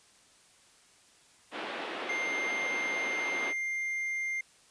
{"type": "band-pass noise", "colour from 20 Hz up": "pink", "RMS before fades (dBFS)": -38, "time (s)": [1.51, 3.54], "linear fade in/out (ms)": 50, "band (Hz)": [300, 3400], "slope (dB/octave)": 24}
{"type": "tone", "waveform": "triangle", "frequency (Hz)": 2100, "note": "C7", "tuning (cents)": 6, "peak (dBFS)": -29, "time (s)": [2.09, 4.41], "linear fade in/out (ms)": 5}
{"effects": ["white hiss -61 dBFS RMS until 4.7 s", "resampled to 22050 Hz"]}